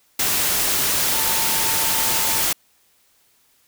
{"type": "tone in noise", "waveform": "sine", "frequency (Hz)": 896, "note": "A5", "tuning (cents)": 31, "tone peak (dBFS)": -30, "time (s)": [1.12, 2.41], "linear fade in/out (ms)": 5, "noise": "white", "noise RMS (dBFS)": -20, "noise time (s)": [0.19, 2.53], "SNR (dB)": -13, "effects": ["white hiss -60 dBFS RMS until 3.67 s"]}